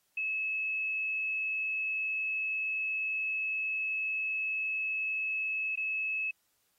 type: tone with dropouts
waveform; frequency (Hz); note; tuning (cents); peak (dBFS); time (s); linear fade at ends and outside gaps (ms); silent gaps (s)
sine; 2591; E7; -30; -30; 0.17-6.31; 5; 5.757-5.773
effects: white hiss -74 dBFS RMS until 6.78 s + AAC 48 kbps